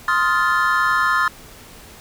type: chord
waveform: triangle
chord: F dominant seventh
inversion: second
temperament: just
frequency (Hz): 1047.7 / 1257.2 / 1396.9 / 1746.1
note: C6 / Eb6 / F6 / A6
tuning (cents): +2 / +18 / 0 / -14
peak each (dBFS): -19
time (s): 0.08-1.28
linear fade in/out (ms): 2
effects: pink hiss -42 dBFS RMS until 2 s